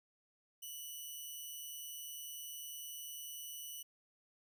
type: tone with amplitude modulation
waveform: 5% pulse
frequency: 2960 Hz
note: F#7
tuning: in tune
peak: -35 dBFS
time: 0.62-3.83 s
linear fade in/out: 10 ms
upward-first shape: sine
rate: 151 Hz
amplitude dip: 35%
effects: none